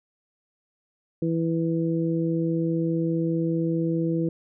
harmonic tone, 164.81 Hz, E3, in tune, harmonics 1 / 2 / 3, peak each -25 / -25 / -31 dBFS, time 1.22-4.29 s, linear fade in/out 5 ms, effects none

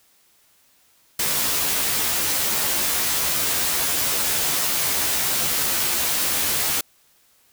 white noise with comb filter, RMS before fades -22 dBFS, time 1.19-6.81 s, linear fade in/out 5 ms, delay 14 ms, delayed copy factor +0.95, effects white hiss -59 dBFS RMS until 7.52 s

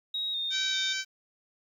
sine tone with vibrato, 3729 Hz, A#7, in tune, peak -29 dBFS, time 0.14-0.93 s, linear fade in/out 5 ms, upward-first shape square, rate 2.5 Hz, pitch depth 30 cents each way
harmonic tone, 771 Hz, G5, 29 cents flat, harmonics 2 / 3 / 4 / 5 / 6 / 7 / 8 / 9, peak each -35 / -37 / -38 / -39 / -40 / -40 / -41 / -42 dBFS, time 0.5-1.05 s, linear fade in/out 50 ms
effects 10-bit

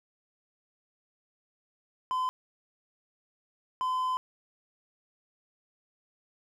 triangle tone pair in turn, 1021 / 1021 Hz, C6 / C6, -43 / -43 cents, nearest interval unison, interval 0 cents, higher neither, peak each -25 dBFS, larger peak neither, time 2.11-2.29 / 3.81-4.17 s, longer second, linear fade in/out 0 ms, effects none

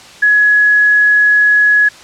sine tone, 1684 Hz, G#6, 24 cents sharp, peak -6 dBFS, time 0.22-1.89 s, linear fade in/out 10 ms, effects white hiss -36 dBFS RMS until 2.03 s + low-pass 6000 Hz 12 dB/octave

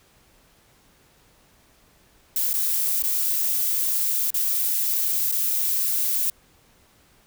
violet noise with dropouts, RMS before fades -23 dBFS, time 2.36-6.3 s, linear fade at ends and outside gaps 2 ms, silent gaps 2.532-2.539 / 3.024-3.037 / 4.305-4.342 / 5.315-5.322 s, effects pink hiss -58 dBFS RMS until 7.26 s

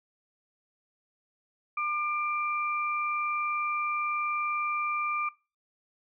sine tone pair together, 1200 / 2359 Hz, D6 / D7, +37 / +7 cents, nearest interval octave, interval 1170 cents, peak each -29 / -33 dBFS, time 1.77-5.29 s, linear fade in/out 5 ms, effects noise-tail reverb RT60 0.3 s tail -21 dB re dry

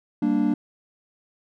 triangle chord, G minor, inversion none, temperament equal, 196 / 233.1 / 293.7 Hz, G3 / Bb3 / D4, 0 / 0 / 0 cents, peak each -24 / -21 / -20 dBFS, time 0.22-0.54 s, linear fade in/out 5 ms, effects none

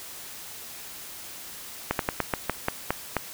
slowing click train, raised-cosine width 0.5 ms, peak -8 dBFS, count 9, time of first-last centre 1.91-3.167 s, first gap 82 ms, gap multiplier 1.18, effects white hiss -41 dBFS RMS until 3.33 s

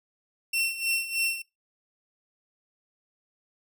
sawtooth tone with tremolo, 2709 Hz, E7, 47 cents sharp, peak -20 dBFS, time 0.53-1.42 s, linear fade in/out 5 ms, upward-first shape sine, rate 3.2 Hz, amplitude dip 75%, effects noise-tail reverb RT60 0.2 s tail -21 dB re dry

